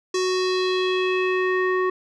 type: tone with low-pass filter sweep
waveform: square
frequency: 370 Hz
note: F#4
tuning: in tune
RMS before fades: -22 dBFS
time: 0.14-1.9 s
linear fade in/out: 5 ms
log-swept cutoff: 6100 to 1500 Hz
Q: 2.9
effects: none